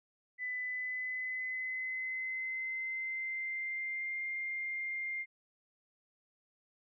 sine tone with pitch glide, 2000 to 2109 Hz, B6 to C7, +21 to +13 cents, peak -35 dBFS, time 0.38-5.26 s, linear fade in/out 50 ms, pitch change +92 cents, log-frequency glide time 0.62-4.2 s, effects none

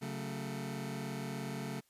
sawtooth chord, F# minor, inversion second, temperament just, 138.75 / 185 / 222 Hz, C#3 / F#3 / A3, +2 / 0 / +16 cents, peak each -37 / -40 / -38 dBFS, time 0.01-1.81 s, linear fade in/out 20 ms, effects white hiss -72 dBFS RMS until 1.89 s + resampled to 32000 Hz

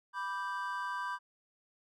triangle chord, G major, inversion first, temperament equal, 987.8 / 1174.7 / 1568 Hz, B5 / D6 / G6, 0 / 0 / 0 cents, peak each -36 / -39 / -38 dBFS, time 0.13-1.19 s, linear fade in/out 50 ms, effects none

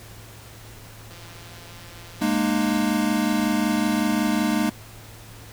click train, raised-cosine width 0.2 ms, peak -29 dBFS, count 295, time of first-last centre 1.11-2.819 s, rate 172 Hz
square chord, Ab suspended second, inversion none, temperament equal with one note detuned, 207.7 / 233.1 / 303.7 Hz, Ab3 / Bb3 / Eb4, 0 / 0 / -42 cents, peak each -25 dBFS, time 2.21-4.7 s, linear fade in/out 10 ms
effects added 109 Hz sine -44 dBFS peak until 5.52 s + pink hiss -45 dBFS RMS until 5.52 s

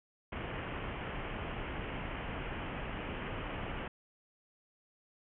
pink low-pass noise, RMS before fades -40 dBFS, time 0.32-3.88 s, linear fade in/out 5 ms, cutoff 3100 Hz, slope 96 dB/octave, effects none

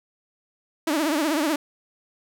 sawtooth tone with vibrato, 305.2 Hz, D#4, 33 cents flat, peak -17 dBFS, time 0.87-1.56 s, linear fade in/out 5 ms, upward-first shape triangle, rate 16 Hz, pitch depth 170 cents each way, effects none

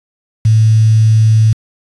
sine tone with quantisation, 110 Hz, A2, in tune, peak -5 dBFS, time 0.45-1.53 s, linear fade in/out 5 ms, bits 5, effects resampled to 24000 Hz

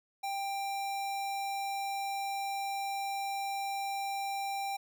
square tone, 790 Hz, G5, 13 cents sharp, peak -34 dBFS, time 0.23-4.77 s, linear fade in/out 10 ms, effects none

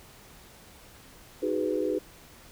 sine chord, G# minor seventh, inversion second, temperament just, 311.5 / 373.8 / 415.3 / 498.4 Hz, D#4 / F#4 / G#4 / B4, +2 / +18 / 0 / +16 cents, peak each -31 dBFS, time 1.42-1.99 s, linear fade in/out 10 ms, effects pink hiss -52 dBFS RMS until 2.51 s

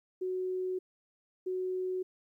sine tone bursts at uneven times, 370 Hz, F#4, in tune, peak -31 dBFS, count 2, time 0.21-0.79 / 1.46-2.03 s, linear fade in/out 10 ms, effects 12-bit

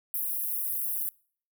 pink high-pass noise, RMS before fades -31 dBFS, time 0.14-1.09 s, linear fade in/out 0 ms, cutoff 11000 Hz, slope 48 dB/octave, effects noise-tail reverb RT60 0.5 s tail -25 dB re dry

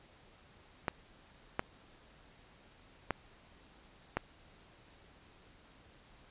clicks, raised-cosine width 0.5 ms, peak -16 dBFS, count 4, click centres 0.882 / 1.594 / 3.107 / 4.17 s, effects pink hiss -61 dBFS RMS until 6.3 s + resampled to 8000 Hz

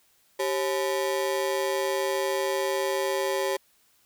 35% pulse ring-modulated tone, 466.2 Hz, A#4, in tune, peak -20 dBFS, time 0.39-3.57 s, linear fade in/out 10 ms, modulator 76.8 Hz, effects white hiss -64 dBFS RMS until 4.05 s

